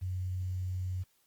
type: tone with quantisation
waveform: sine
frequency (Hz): 92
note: F#2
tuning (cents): -9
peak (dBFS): -32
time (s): 0.01-1.04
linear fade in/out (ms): 20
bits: 10
effects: white hiss -71 dBFS RMS until 1.26 s + Opus 32 kbps